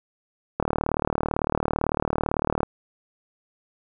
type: click train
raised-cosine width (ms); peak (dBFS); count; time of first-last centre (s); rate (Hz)
1; -8; 78; 0.6-2.632; 37.9
effects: none